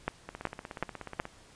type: two click trains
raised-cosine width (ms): 0.5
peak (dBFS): -24 / -14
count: 17 / 4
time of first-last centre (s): 0.29-1.254 / 0.08-1.199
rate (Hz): 16.6 / 2.68
effects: pink hiss -57 dBFS RMS until 1.55 s + resampled to 22050 Hz